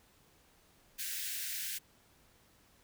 white high-pass noise, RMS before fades -39 dBFS, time 0.98-1.79 s, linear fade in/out 20 ms, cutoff 1500 Hz, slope 96 dB/octave, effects pink hiss -66 dBFS RMS until 2.83 s

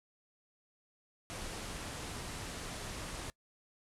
pink low-pass noise, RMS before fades -43 dBFS, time 1.3-3.3 s, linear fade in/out 0 ms, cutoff 11000 Hz, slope 48 dB/octave, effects noise-tail reverb RT60 0.1 s tail -23 dB re dry

